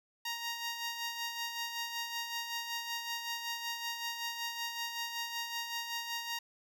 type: tone with tremolo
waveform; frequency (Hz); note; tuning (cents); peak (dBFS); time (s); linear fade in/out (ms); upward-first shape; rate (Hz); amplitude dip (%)
10% pulse; 935; A#5; +5; -26; 0.25-6.39; 5; sine; 5.3; 50
effects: none